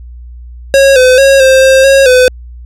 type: tone with pitch steps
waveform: square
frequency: 547 / 509 / 546 / 527 / 530 / 545 / 505 Hz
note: C#5 / C5 / C#5 / C5 / C5 / C#5 / B4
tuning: -23 / -48 / -26 / +12 / +22 / -29 / +39 cents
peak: -3 dBFS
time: 0.74-2.28 s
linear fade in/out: 0 ms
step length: 220 ms
effects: added 60 Hz sine -26 dBFS peak until 2.65 s + low-pass 10000 Hz 12 dB/octave